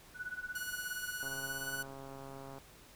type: tone with tremolo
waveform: sine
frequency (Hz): 1480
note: F#6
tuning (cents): 0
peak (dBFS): -36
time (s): 0.14-1.86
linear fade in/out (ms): 50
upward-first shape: sine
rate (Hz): 17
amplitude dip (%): 85
type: tone with pitch glide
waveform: 5% pulse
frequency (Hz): 1457 to 1478.2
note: F#6 to F#6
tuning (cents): -27 to -2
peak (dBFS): -31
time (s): 0.55-1.83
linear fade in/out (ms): 5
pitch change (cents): +25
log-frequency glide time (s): 1.24-1.67
type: click train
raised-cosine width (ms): 1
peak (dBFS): -35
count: 185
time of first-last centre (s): 1.23-2.583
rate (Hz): 136
effects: pink hiss -58 dBFS RMS until 2.95 s